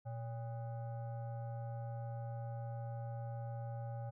sine tone with frequency modulation, 118.7 Hz, A#2, 32 cents sharp, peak -40 dBFS, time 0.05-4.11 s, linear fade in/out 20 ms, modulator 684 Hz, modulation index 0.6, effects none

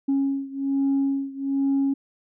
sine beating tone pair, 274.2 / 275.4 Hz, C#4 / C#4, -19 / -11 cents, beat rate 1.2 Hz, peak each -22 / -24 dBFS, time 0.08-1.94 s, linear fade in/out 10 ms, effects tanh soft clip ceiling -16 dBFS

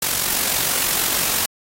white noise with amplitude modulation, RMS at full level -18 dBFS, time 0.02-1.46 s, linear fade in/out 5 ms, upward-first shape sine, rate 46.3 Hz, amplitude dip 50%, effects AAC 48 kbps

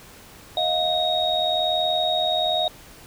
sine tone cluster, 632 / 713 / 3759 Hz, D#5 / F5 / A#7, +27 / +36 / +14 cents, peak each -25 / -24 / -23 dBFS, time 0.57-2.68 s, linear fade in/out 2 ms, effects pink hiss -46 dBFS RMS until 3.06 s

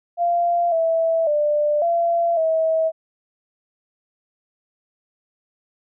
sine tone with pitch steps, 692 / 656 / 594 / 681 / 644 Hz, F5 / E5 / D5 / F5 / E5, -16 / -9 / +20 / -44 / -41 cents, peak -16 dBFS, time 0.17-2.92 s, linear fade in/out 50 ms, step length 550 ms, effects none

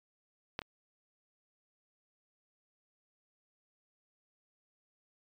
clicks, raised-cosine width 0.3 ms, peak -18 / -26 dBFS, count 2, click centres 0.591 / 0.618 s, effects MP3 96 kbps

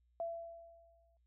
sine tone with exponential decay, 672 Hz, E5, 33 cents sharp, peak -35 dBFS, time 0.2-1.17 s, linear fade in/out 1 ms, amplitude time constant 210 ms, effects noise-tail reverb RT60 0.1 s tail -25 dB re dry + added 60 Hz sine -70 dBFS peak until 1.26 s

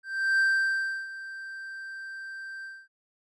triangle tone with ADSR envelope, 1568 Hz, G6, in tune, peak -18 dBFS, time 0.03-2.88 s, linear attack 360 ms, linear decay 680 ms, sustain -17 dB, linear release 240 ms, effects resampled to 24000 Hz

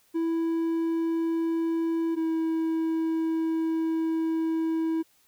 triangle tone pair in turn, 329.6 / 324.1 Hz, E4 / E4, 0 / -29 cents, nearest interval unison, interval 29 cents, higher first, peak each -22 dBFS, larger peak neither, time 0.14-2.16 / 2.16-5.03 s, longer second, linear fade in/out 20 ms, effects white hiss -64 dBFS RMS until 5.27 s

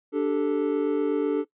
triangle chord, D suspended fourth, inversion none, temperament equal, 293.7 / 392 / 440 Hz, D4 / G4 / A4, 0 / 0 / 0 cents, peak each -23 / -27 / -23 dBFS, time 0.12-1.45 s, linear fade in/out 50 ms, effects noise-tail reverb RT60 0.1 s tail -19 dB re dry + resampled to 8000 Hz

